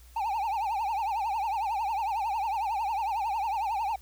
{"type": "tone with vibrato", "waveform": "triangle", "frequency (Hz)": 845, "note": "G#5", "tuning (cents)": 30, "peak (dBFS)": -25, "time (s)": [0.16, 3.96], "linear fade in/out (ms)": 5, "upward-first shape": "triangle", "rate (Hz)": 11, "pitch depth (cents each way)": 200, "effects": ["added 60 Hz sine -50 dBFS peak until 4.01 s", "white hiss -59 dBFS RMS until 4.01 s"]}